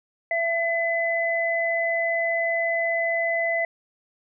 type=tone pair together; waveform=sine; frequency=670.4 / 2013 Hz; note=E5 / B6; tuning=+29 / +33 cents; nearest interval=octave + perfect fifth; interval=1904 cents; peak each=-24 dBFS; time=0.31-3.65 s; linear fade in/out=2 ms; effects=none